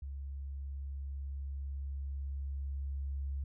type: tone with level ramp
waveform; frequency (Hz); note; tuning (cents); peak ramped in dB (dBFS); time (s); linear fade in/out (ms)
sine; 69; C#2; -7; -39 to -34; 0.02-3.44; 5
effects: none